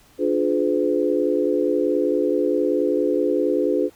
sine chord, D diminished seventh, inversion none, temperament just, 293.7 / 352.4 / 422.9 / 507.5 Hz, D4 / F4 / Ab4 / Cb5, 0 / +16 / +31 / +47 cents, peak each -23 dBFS, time 0.18-3.9 s, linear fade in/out 50 ms, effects pink hiss -54 dBFS RMS until 3.95 s

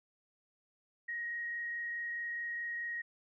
sine tone with frequency modulation, 1883 Hz, A#6, 17 cents sharp, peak -36 dBFS, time 1.08-3.02 s, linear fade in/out 10 ms, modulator 24.7 Hz, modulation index 0.49, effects none

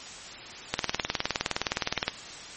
click train, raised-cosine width 0.2 ms, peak -7 dBFS, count 27, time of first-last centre 0.74-2.08 s, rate 19.4 Hz, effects white hiss -42 dBFS RMS until 2.56 s + MP3 32 kbps

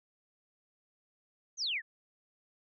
sine exponential sweep, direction down, 6600 to 1661.2 Hz, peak -31 dBFS, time 1.57-1.82 s, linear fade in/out 50 ms, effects none

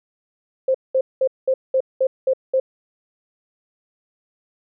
sine tone bursts, 525 Hz, C5, 6 cents sharp, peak -14 dBFS, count 8, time 0.68-2.6 s, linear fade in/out 5 ms, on 65 ms, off 200 ms, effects none

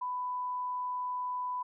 sine tone, 996 Hz, B5, 14 cents sharp, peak -32 dBFS, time 0.01-1.63 s, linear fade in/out 10 ms, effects none

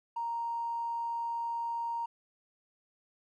triangle tone, 932.3 Hz, A#5, in tune, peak -28 dBFS, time 0.16-2.06 s, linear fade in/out 10 ms, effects tanh soft clip ceiling -30 dBFS

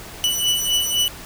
sawtooth beating tone pair, 2962 / 2965.9 Hz, F#7 / F#7, +1 / +3 cents, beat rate 3.9 Hz, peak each -19 / -17 dBFS, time 0.24-1.08 s, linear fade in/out 0 ms, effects pink hiss -37 dBFS RMS until 1.25 s

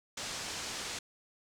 white low-pass noise, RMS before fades -40 dBFS, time 0.17-0.99 s, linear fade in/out 5 ms, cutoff 7400 Hz, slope 24 dB/octave, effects none

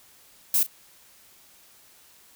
violet noise with echo, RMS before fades -21 dBFS, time 0.54-0.63 s, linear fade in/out 2 ms, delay 36 ms, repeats 1, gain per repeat -15 dB, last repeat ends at 0.666 s, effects white hiss -55 dBFS RMS until 2.35 s

